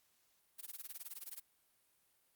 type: noise with tremolo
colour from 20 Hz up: blue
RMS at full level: -45 dBFS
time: 0.58-1.41 s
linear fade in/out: 20 ms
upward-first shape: sine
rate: 19 Hz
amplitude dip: 100%
effects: white hiss -75 dBFS RMS until 2.35 s + Opus 48 kbps